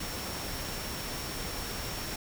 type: tone in noise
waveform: sine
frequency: 5480 Hz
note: F8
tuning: 34 cents flat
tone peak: -44 dBFS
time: 0-2.16 s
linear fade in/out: 5 ms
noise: pink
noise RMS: -37 dBFS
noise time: 0-2.16 s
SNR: -10 dB
effects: none